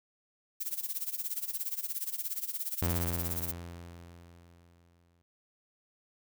violet noise with tremolo, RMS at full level -33 dBFS, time 0.6-3.52 s, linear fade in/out 10 ms, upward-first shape sine, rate 17 Hz, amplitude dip 85%
sawtooth tone with exponential decay, 85.9 Hz, F2, 28 cents flat, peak -24 dBFS, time 2.82-5.22 s, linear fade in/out 0 ms, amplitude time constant 520 ms
effects none

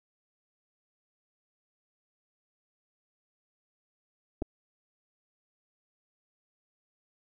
clicks, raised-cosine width 2 ms, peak -20 dBFS, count 2, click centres 4.42 / 4.423 s, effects none

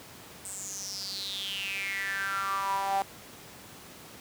sawtooth tone with high-pass filter sweep, 196 Hz, G3, in tune, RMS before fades -33 dBFS, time 0.45-3.02 s, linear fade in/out 0 ms, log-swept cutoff 8400 to 740 Hz, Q 8.8, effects pink hiss -48 dBFS RMS until 4.2 s + high-pass 100 Hz 12 dB/octave

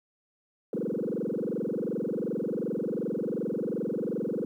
sine tone with frequency modulation, 343.4 Hz, F4, 29 cents flat, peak -27 dBFS, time 0.73-4.45 s, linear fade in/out 2 ms, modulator 22.7 Hz, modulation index 7.2, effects tanh soft clip ceiling -23 dBFS + 11-bit

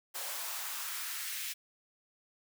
white noise with high-pass filter sweep, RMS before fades -39 dBFS, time 0.14-1.54 s, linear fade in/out 20 ms, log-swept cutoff 570 to 2300 Hz, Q 1.6, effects none

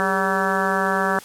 harmonic tone with a mistuned harmonic, 191.3 Hz, G3, 42 cents flat, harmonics 1 / 2 / 3 / 4 / 5 / 6 / 7 / 8 / 9, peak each -27 / -27 / -27 / -27 / -27 / -27 / -27 / -27 / -27 dBFS, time 0-1.19 s, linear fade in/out 0 ms, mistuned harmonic 2, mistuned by +78 cents, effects white hiss -42 dBFS RMS until 1.24 s + low-pass 12000 Hz 12 dB/octave

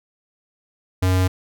square tone, 92.5 Hz, F#2, in tune, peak -16 dBFS, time 1.02-1.28 s, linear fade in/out 10 ms, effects none

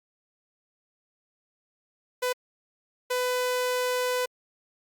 sawtooth tone bursts at uneven times, 500 Hz, B4, 21 cents sharp, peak -21 dBFS, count 2, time 2.22-2.33 / 3.1-4.26 s, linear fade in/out 10 ms, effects Opus 48 kbps

